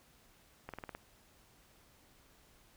slowing click train, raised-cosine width 0.5 ms, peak -28 dBFS, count 6, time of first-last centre 0.69-0.95 s, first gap 47 ms, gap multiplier 1.05, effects pink hiss -65 dBFS RMS until 2.76 s

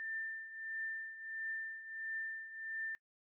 sine tone with tremolo, 1788 Hz, A6, 27 cents sharp, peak -37 dBFS, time 0-2.95 s, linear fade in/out 0 ms, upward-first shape triangle, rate 1.5 Hz, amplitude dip 75%, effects noise-tail reverb RT60 0.1 s tail -23 dB re dry

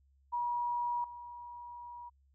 sine tone with level steps, 961 Hz, B5, 48 cents flat, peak -31 / -44 dBFS, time 0.32-2.1 s, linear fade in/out 20 ms, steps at 1.04 s, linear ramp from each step 2 ms, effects added 68 Hz sine -65 dBFS peak until 2.34 s

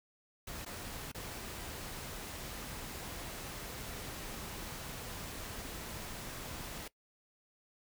pink noise with dropouts, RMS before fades -44 dBFS, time 0.47-6.88 s, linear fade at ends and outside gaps 5 ms, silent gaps 0.65-0.661 / 1.118-1.146 s, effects noise-tail reverb RT60 0.1 s tail -20 dB re dry

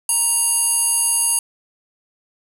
square tone with band-pass filter, 937 Hz, A#5, 9 cents sharp, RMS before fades -18 dBFS, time 0.09-1.39 s, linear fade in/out 2 ms, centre 10000 Hz, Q 5.7, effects 7-bit

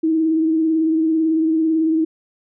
sine tone with vibrato, 320 Hz, D#4, 49 cents sharp, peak -14 dBFS, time 0.03-2.05 s, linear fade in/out 10 ms, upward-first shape triangle, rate 18 Hz, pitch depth 40 cents each way, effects none

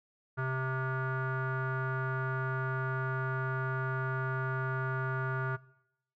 square tone with low-pass filter, 130.81 Hz, C3, in tune, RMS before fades -33 dBFS, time 0.37-5.57 s, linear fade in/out 20 ms, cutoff 1400 Hz, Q 7, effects noise-tail reverb RT60 0.8 s tail -21 dB re dry

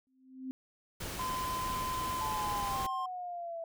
sine tone with exponential growth, 260.7 Hz, C4, 6 cents flat, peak -34 dBFS, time 0.07-0.51 s, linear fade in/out 0 ms, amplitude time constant 94 ms
pink noise, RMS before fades -40 dBFS, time 1-2.87 s, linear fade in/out 10 ms
triangle tone with pitch glide, 1025 to 1058.7 Hz, C6 to C6, -36 to +20 cents, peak -32 dBFS, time 1.19-3.06 s, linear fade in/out 5 ms, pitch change +56 cents, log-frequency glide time 2.7-2.76 s
sine exponential sweep, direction down, 880 to 659.3 Hz, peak -37 dBFS, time 2.21-3.64 s, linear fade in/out 2 ms
effects none

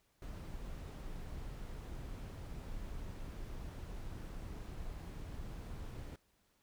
brown noise, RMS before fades -45 dBFS, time 0.22-6.16 s, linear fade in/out 2 ms, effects pink hiss -75 dBFS RMS until 6.62 s

